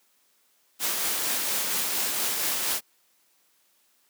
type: noise with tremolo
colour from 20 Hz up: white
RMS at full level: -26 dBFS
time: 0.79-2.81 s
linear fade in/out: 50 ms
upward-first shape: triangle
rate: 4.3 Hz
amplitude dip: 30%
effects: white hiss -66 dBFS RMS until 4.09 s + high-pass 200 Hz 12 dB/octave